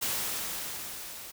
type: noise with level ramp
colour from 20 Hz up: white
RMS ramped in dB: -30 to -44 dBFS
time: 0.01-1.32 s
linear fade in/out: 20 ms
effects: none